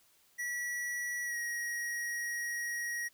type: tone with pitch glide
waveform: square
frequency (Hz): 1938 to 1894.8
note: B6 to A#6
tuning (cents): -33 to +28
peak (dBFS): -35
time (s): 0.38-3.09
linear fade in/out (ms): 20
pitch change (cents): -39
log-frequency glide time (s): 1.25-1.36
effects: white hiss -67 dBFS RMS until 3.13 s